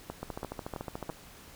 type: two click trains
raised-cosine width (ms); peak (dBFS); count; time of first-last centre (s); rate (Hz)
1; -22 / -22; 4 / 13; 0.1-1.093 / 0.23-1.1; 3.02 / 13.8
effects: pink hiss -52 dBFS RMS until 1.55 s